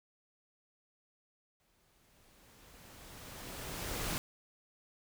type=noise with exponential growth; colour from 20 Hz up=pink; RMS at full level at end=-35 dBFS; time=1.6-4.18 s; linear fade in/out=0 ms; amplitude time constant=560 ms; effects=none